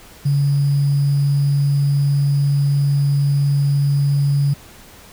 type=tone with sample-and-hold; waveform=sine; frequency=141.5 Hz; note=C#3; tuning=36 cents sharp; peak=-13 dBFS; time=0.25-4.54 s; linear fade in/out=10 ms; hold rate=4900 Hz; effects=pink hiss -43 dBFS RMS until 5.12 s